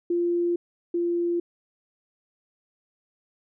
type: tone pair in turn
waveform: sine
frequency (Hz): 346.5 / 345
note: F4 / F4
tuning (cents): -14 / -21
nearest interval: unison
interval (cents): 7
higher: first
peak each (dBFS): -21 / -22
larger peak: first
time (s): 0.1-0.56 / 0.94-1.4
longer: neither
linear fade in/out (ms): 5
effects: none